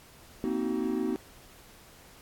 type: chord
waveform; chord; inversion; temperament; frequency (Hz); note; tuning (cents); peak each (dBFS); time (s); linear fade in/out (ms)
triangle; C half-diminished seventh; third; just; 235.5 / 261.6 / 314 / 376.7; Bb3 / C4 / Eb4 / Gb4; +18 / 0 / +16 / +31; -31; 0.44-1.16; 0
effects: pink hiss -54 dBFS RMS until 2.21 s + AAC 64 kbps